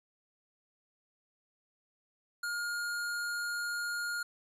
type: tone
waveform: square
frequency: 1421 Hz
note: F6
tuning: 30 cents sharp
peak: -34 dBFS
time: 2.43-4.23 s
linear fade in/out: 5 ms
effects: resampled to 32000 Hz